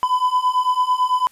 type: beating tone pair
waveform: triangle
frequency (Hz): 999 / 1008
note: B5 / B5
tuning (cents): +20 / +35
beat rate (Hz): 9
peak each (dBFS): -18 / -16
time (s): 0.03-1.27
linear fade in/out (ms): 0
effects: white hiss -54 dBFS RMS until 1.31 s + resampled to 32000 Hz